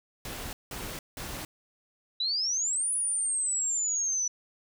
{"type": "noise bursts", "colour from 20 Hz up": "pink", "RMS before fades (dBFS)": -38, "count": 3, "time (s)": [0.25, 1.45], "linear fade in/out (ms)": 2, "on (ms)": 280, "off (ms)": 180}
{"type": "exponential two-way sweep", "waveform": "sine", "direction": "up then down", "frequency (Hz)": [3867, 9956, 5910], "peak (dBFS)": -26, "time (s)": [2.2, 4.28], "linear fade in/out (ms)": 5, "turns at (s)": 2.92}
{"effects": []}